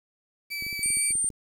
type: tone with vibrato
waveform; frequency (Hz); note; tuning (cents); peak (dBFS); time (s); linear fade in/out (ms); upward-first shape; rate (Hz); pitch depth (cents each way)
30% pulse; 2304; D7; -34; -28; 0.5-1.13; 20; triangle; 5.8; 11
type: clicks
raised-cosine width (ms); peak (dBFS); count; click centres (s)
3; -31; 11; 0.624 / 0.666 / 0.728 / 0.793 / 0.86 / 0.904 / 0.971 / 1.107 / 1.154 / 1.244 / 1.303
type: tone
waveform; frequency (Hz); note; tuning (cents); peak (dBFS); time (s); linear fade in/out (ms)
sine; 8870; C#9; 0; -23; 0.83-1.29; 0
effects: 9-bit